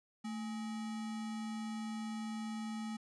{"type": "tone with sample-and-hold", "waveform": "sine", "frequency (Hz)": 220.6, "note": "A3", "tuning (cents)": 5, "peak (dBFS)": -38, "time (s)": [0.24, 2.97], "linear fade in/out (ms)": 10, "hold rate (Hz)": 1050, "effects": ["resampled to 22050 Hz"]}